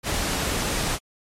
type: noise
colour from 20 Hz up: pink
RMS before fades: -25 dBFS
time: 0.03-0.99 s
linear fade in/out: 50 ms
effects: low-pass 11000 Hz 12 dB/octave + MP3 64 kbps